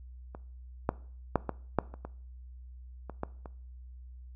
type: clicks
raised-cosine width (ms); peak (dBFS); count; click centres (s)
1; -28 / -12 / -10 / -17 / -10 / -30 / -25 / -26 / -18 / -29; 10; 0.349 / 0.891 / 1.357 / 1.493 / 1.787 / 1.94 / 2.05 / 3.097 / 3.234 / 3.458
effects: noise-tail reverb RT60 0.5 s tail -20 dB re dry + added 62 Hz sine -45 dBFS peak until 4.35 s